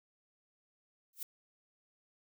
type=noise with exponential growth; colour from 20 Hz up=violet; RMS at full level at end=-35 dBFS; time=1.13-1.23 s; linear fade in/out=2 ms; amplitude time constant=20 ms; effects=none